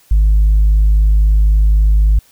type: tone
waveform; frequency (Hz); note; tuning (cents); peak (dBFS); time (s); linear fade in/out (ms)
sine; 51.91; G#1; 0; -5; 0.11-2.19; 5
effects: tanh soft clip ceiling -5 dBFS + white hiss -50 dBFS RMS until 2.31 s